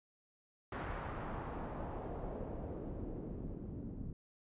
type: noise with low-pass filter sweep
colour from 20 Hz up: pink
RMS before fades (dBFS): -43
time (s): 0.72-4.13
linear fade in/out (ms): 2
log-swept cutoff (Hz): 1600 to 220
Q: 1.3
effects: resampled to 8000 Hz